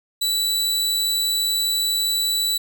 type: tone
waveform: sawtooth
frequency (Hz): 3951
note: B7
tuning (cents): 0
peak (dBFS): -16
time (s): 0.21-2.58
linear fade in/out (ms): 10
effects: none